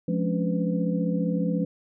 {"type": "tone cluster", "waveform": "sine", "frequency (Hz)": [175.2, 210.7, 271.9, 286.8, 501], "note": ["F3", "G#3", "C#4", "D4", "B4"], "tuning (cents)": [6, 25, -33, -41, 25], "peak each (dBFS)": [-25, -29, -33, -32, -32], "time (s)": [0.08, 1.65], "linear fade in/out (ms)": 5, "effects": []}